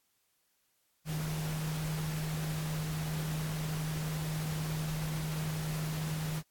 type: tone in noise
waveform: sine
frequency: 155.9 Hz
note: D#3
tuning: 4 cents sharp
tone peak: -33 dBFS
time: 1.05-6.43 s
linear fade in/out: 50 ms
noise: pink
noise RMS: -42 dBFS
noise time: 1.05-6.43 s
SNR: +6 dB
effects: white hiss -75 dBFS RMS until 6.5 s + AAC 64 kbps